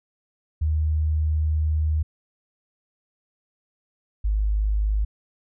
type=tone pair in turn; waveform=sine; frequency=77.4 / 51.91 Hz; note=D#2 / G#1; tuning=-9 / 0 cents; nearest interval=perfect fifth; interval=691 cents; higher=first; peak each=-19 dBFS; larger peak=neither; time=0.61-2.03 / 4.24-5.05 s; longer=first; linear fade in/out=10 ms; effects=none